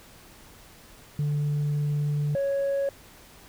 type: tone pair in turn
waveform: sine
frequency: 146.83 / 554.4 Hz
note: D3 / C#5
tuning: 0 / 0 cents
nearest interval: octave + major seventh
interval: 2300 cents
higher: second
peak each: -21 dBFS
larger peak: neither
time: 1.19-2.35 / 2.35-2.89 s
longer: first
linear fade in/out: 2 ms
effects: tanh soft clip ceiling -22 dBFS + pink hiss -51 dBFS RMS until 3.48 s